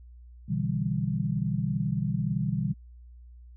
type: chord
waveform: sine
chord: E minor seventh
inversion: second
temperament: equal with one note detuned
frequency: 123.47 / 146.83 / 164.81 / 196.56 Hz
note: B2 / D3 / E3 / G3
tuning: 0 / 0 / 0 / +5 cents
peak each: -31 dBFS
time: 0.48-2.74 s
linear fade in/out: 20 ms
effects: added 60 Hz sine -46 dBFS peak until 3.56 s